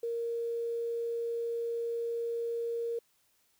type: tone with quantisation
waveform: sine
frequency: 466.2 Hz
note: A#4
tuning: in tune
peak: -31 dBFS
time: 0.03-2.99 s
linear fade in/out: 5 ms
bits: 10
effects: white hiss -71 dBFS RMS until 3.59 s